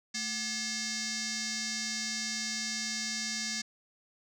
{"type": "tone with frequency modulation", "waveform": "sine", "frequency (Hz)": 220, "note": "A3", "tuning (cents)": 0, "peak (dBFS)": -31, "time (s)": [0.14, 3.62], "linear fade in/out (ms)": 10, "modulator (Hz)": 966, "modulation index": 6.8, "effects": ["tanh soft clip ceiling -28 dBFS"]}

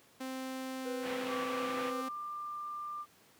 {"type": "tone", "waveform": "sawtooth", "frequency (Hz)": 261.3, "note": "C4", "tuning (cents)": -2, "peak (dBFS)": -34, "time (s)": [0.2, 2.09], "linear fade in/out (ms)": 10}
{"type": "tone with tremolo", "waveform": "triangle", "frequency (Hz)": 493.9, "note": "B4", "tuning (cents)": 0, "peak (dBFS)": -35, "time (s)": [0.85, 2.02], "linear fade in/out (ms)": 10, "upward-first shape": "sine", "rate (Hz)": 4.3, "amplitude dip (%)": 25}
{"type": "low-pass noise", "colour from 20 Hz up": "white", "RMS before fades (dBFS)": -43, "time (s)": [1.01, 1.93], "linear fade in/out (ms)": 50, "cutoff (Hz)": 2900, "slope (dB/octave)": 24}
{"type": "tone with pitch glide", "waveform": "sine", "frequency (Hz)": [1153, 1190.9], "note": ["D6", "D6"], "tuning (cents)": [-32, 24], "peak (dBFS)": -38, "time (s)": [1.27, 3.06], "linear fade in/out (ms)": 50, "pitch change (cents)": 56, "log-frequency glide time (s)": [1.42, 1.83]}
{"effects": ["pink hiss -63 dBFS RMS until 3.39 s", "high-pass 150 Hz 12 dB/octave"]}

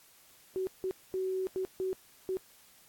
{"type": "tone bursts at uneven times", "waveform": "sine", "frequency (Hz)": 376.3, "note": "F#4", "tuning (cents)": 29, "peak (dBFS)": -30, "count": 6, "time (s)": [[0.56, 0.67], [0.84, 0.91], [1.14, 1.47], [1.56, 1.65], [1.8, 1.93], [2.29, 2.37]], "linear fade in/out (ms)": 0, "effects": ["white hiss -60 dBFS RMS until 2.88 s", "AAC 64 kbps"]}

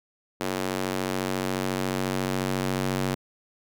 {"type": "tone with high-pass filter sweep", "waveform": "square", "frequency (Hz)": 47.07, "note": "F#1", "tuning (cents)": 30, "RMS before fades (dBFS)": -28, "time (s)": [0.4, 3.15], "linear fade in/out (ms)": 10, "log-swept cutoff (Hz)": [300, 170], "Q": 0.93, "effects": []}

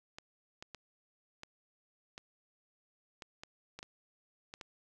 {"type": "clicks", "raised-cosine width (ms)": 0.2, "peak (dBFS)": -28, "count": 11, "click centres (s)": [0.185, 0.625, 0.747, 1.434, 2.179, 3.222, 3.435, 3.79, 3.829, 4.539, 4.612], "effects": []}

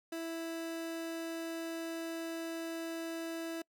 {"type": "tone", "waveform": "30% pulse", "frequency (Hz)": 329.6, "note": "E4", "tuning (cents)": 0, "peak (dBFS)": -35, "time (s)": [0.12, 3.62], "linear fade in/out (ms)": 5, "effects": ["noise-tail reverb RT60 0.1 s tail -26 dB re dry"]}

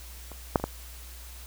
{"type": "clicks", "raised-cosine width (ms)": 1, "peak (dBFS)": [-28, -6, -24, -13], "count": 4, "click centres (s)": [0.317, 0.558, 0.599, 0.64], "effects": ["added 60 Hz sine -43 dBFS peak until 1.46 s", "white hiss -48 dBFS RMS until 1.46 s"]}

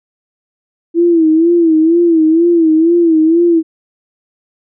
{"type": "tone with vibrato", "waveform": "sine", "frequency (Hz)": 329.6, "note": "E4", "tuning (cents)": 0, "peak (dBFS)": -6, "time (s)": [0.94, 3.63], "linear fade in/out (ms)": 50, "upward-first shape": "sine", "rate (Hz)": 2.1, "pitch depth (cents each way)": 87, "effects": []}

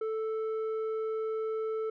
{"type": "tone with low-pass filter", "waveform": "square", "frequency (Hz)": 440, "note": "A4", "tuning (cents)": 0, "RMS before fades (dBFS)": -33, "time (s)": [0.01, 1.9], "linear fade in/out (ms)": 5, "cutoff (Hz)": 910, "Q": 4.4, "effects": []}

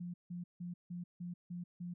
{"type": "tone bursts", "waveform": "sine", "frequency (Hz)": 175.6, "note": "F3", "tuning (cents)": 10, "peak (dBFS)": -40, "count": 7, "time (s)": [0, 1.94], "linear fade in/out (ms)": 10, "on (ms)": 140, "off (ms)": 160, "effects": []}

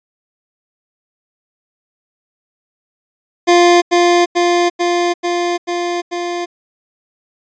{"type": "tone with echo", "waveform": "25% pulse", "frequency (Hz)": 349.2, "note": "F4", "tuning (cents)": 0, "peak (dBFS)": -3, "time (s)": [3.47, 3.82], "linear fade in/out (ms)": 20, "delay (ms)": 440, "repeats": 6, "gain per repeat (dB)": -2, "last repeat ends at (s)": 6.46, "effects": ["resampled to 16000 Hz"]}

